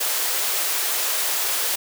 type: high-pass noise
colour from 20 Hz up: white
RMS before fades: -23 dBFS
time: 0-1.76 s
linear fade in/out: 10 ms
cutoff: 390 Hz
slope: 24 dB/octave
effects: none